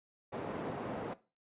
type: band-pass noise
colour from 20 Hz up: white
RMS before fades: -40 dBFS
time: 0.32-1.14 s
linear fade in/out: 10 ms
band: 130 to 640 Hz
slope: 12 dB/octave
effects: noise-tail reverb RT60 0.3 s tail -17 dB re dry + resampled to 8000 Hz